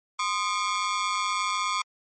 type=ring-modulated tone; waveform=sawtooth; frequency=1137 Hz; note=C#6; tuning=44 cents sharp; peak=-18 dBFS; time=0.19-1.82 s; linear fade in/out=5 ms; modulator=95.9 Hz; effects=MP3 32 kbps